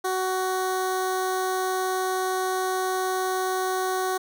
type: tone with notch filter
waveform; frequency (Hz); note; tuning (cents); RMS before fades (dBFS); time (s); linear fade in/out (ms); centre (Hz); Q
15% pulse; 373.4; F#4; +16; -26; 0.04-4.18; 10; 2700; 1.1
effects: none